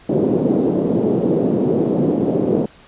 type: band-pass noise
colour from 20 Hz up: white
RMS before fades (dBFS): -17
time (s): 0.09-2.66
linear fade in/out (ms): 5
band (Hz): 150 to 450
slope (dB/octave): 24
effects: pink hiss -46 dBFS RMS until 2.87 s + resampled to 8000 Hz